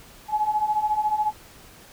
sine beating tone pair, 840 / 854 Hz, G#5 / G#5, +19 / +48 cents, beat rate 14 Hz, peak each -26 / -22 dBFS, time 0.28-1.33 s, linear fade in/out 50 ms, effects pink hiss -48 dBFS RMS until 1.92 s

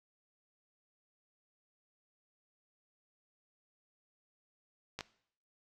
clicks, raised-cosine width 0.2 ms, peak -22 dBFS, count 2, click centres 4.99 / 5.008 s, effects noise-tail reverb RT60 0.6 s tail -18 dB re dry

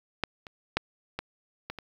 clicks, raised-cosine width 0.3 ms, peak -10 / -27 / -8 / -16 / -19 / -24 dBFS, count 6, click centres 0.237 / 0.468 / 0.77 / 1.19 / 1.7 / 1.787 s, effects 8-bit

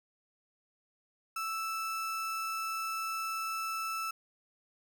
35% pulse tone, 1318.5 Hz, E6, in tune, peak -32 dBFS, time 1.36-4.11 s, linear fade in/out 5 ms, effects none

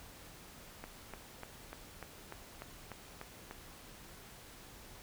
click train, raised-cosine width 0.5 ms, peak -29 dBFS, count 10, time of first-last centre 0.84-3.511 s, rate 3.37 Hz, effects pink hiss -54 dBFS RMS until 5.02 s

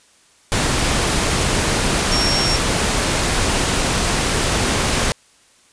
sine tone in noise, 5520 Hz, F8, 21 cents flat, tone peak -19 dBFS, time 2.12-2.56 s, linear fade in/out 0 ms, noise pink, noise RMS -18 dBFS, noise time 0.52-5.12 s, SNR -4 dB, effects white hiss -53 dBFS RMS until 5.72 s + resampled to 22050 Hz

